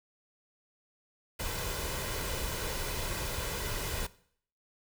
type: noise with comb filter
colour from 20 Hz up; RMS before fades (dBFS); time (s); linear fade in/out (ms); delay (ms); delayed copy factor
pink; -35; 1.39-4.07; 10; 2; +0.5
effects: noise-tail reverb RT60 0.6 s tail -19 dB re dry